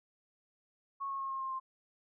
sine tone with pitch steps, 1100 / 1090.5 / 1081.1 / 1071.8 / 1062.5 / 1053.4 Hz, C#6 / C#6 / C#6 / C6 / C6 / C6, -14 / -29 / -44 / +41 / +26 / +11 cents, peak -35 dBFS, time 1-1.6 s, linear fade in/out 20 ms, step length 100 ms, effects none

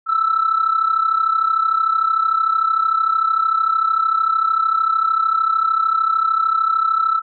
sine tone with amplitude modulation, 1318.5 Hz, E6, in tune, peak -10 dBFS, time 0.06-7.22 s, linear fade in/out 50 ms, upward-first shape sine, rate 33.3 Hz, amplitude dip 75%, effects tanh soft clip ceiling -8 dBFS

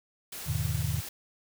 white noise, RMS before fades -40 dBFS, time 0.32-1.09 s, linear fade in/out 5 ms
sine chord, E major seventh, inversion none, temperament just, 82.41 / 103.01 / 123.61 / 154.51 Hz, E2 / G#2 / B2 / D#3, 0 / -14 / +2 / -12 cents, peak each -33 dBFS, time 0.46-1.01 s, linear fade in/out 20 ms
effects none

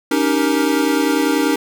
square chord, Eb dominant seventh, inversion third, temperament equal with one note detuned, 280.9 / 311.1 / 392 / 466.2 Hz, Db4 / Eb4 / G4 / Bb4, +23 / 0 / 0 / 0 cents, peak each -19 / -19 / -24 / -23 dBFS, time 0.11-1.56 s, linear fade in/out 5 ms, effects none

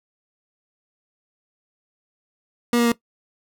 30% pulse tone with pitch steps, 239 / 236.7 / 234.4 Hz, A#3 / A#3 / A#3, +43 / +27 / +10 cents, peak -13 dBFS, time 2.73-2.919 s, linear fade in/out 2 ms, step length 63 ms, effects noise-tail reverb RT60 0.1 s tail -18 dB re dry

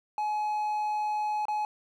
triangle tone with dropouts, 846 Hz, G#5, 32 cents sharp, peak -25 dBFS, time 0.18-1.65 s, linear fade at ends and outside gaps 1 ms, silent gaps 1.454-1.483 s, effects none

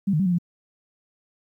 sine tone with pitch steps, 197.4 / 152.7 / 193.4 / 178.7 / 172.9 Hz, G3 / D#3 / G3 / F3 / F3, +12 / -32 / -23 / +40 / -17 cents, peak -18 dBFS, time 0.07-0.385 s, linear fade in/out 10 ms, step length 63 ms, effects 10-bit

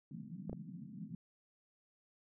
pink band-pass noise, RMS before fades -48 dBFS, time 0.11-1.15 s, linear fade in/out 2 ms, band 150 to 230 Hz, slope 48 dB/octave
clicks, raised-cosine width 2 ms, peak -29 dBFS, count 2, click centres 0.496 / 0.53 s
effects none

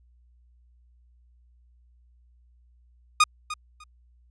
sawtooth tone with echo, 1233 Hz, D#6, 16 cents flat, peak -11 dBFS, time 3.2-3.24 s, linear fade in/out 5 ms, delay 300 ms, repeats 2, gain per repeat -15 dB, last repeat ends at 3.84 s, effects added 60 Hz sine -56 dBFS peak until 4.3 s + resampled to 22050 Hz

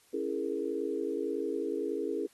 sine chord, A# half-diminished seventh, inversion first, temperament equal with one note detuned, 277.2 / 333.7 / 415.3 / 466.2 Hz, C#4 / E4 / G#4 / A#4, 0 / +21 / 0 / 0 cents, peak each -38 / -36 / -34 / -37 dBFS, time 0.13-2.27 s, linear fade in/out 10 ms, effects white hiss -64 dBFS RMS until 2.33 s + AAC 32 kbps

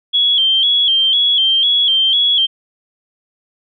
sine tone with vibrato, 3253 Hz, G#7, 37 cents flat, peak -10 dBFS, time 0.13-2.47 s, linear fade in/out 20 ms, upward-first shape square, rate 2 Hz, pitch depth 55 cents each way, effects none

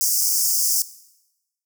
pink high-pass noise, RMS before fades -20 dBFS, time 0.01-0.82 s, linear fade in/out 0 ms, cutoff 5000 Hz, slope 96 dB/octave, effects noise-tail reverb RT60 0.9 s tail -17 dB re dry

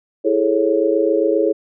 sine chord, A major seventh, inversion second, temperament just, 330 / 412.5 / 440 / 550 Hz, E4 / G#4 / A4 / C#5, +2 / -12 / 0 / -14 cents, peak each -19 dBFS, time 0.24-1.53 s, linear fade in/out 20 ms, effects none

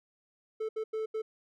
triangle tone bursts at uneven times, 438.2 Hz, A4, 7 cents flat, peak -29 dBFS, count 4, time 0.6-0.69 / 0.76-0.84 / 0.93-1.06 / 1.14-1.22 s, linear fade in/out 10 ms, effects none

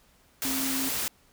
sine tone in noise, 267 Hz, C4, 35 cents sharp, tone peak -31 dBFS, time 0.45-0.89 s, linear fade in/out 0 ms, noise white, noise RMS -30 dBFS, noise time 0.42-1.08 s, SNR -4 dB, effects pink hiss -62 dBFS RMS until 1.32 s

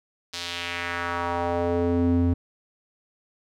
square tone with band-pass filter sweep, 86.6 Hz, F2, 14 cents flat, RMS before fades -25 dBFS, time 0.33-2.34 s, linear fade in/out 10 ms, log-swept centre 4600 to 180 Hz, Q 1.8, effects none

